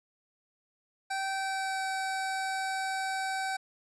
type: tone with pitch glide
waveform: 25% pulse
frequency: 775 to 767 Hz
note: G5 to G5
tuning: -20 to -38 cents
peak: -27 dBFS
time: 1.1-3.57 s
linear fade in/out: 10 ms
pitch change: -18 cents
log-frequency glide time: 1.29-1.84 s
effects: resampled to 24000 Hz